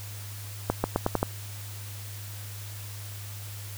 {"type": "accelerating click train", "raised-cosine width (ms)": 1, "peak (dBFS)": -9, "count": 6, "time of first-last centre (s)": [0.7, 1.23], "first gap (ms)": 140, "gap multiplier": 0.86, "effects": ["added 102 Hz sine -38 dBFS peak until 3.77 s", "white hiss -44 dBFS RMS until 3.77 s"]}